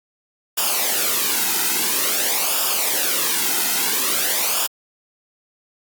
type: noise with flanger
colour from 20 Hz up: white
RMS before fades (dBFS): -20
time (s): 0.57-4.67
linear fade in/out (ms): 10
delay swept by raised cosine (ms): 0.48 to 1.78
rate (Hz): 0.49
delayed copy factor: -0.65
effects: high-pass 200 Hz 12 dB/octave + Opus 48 kbps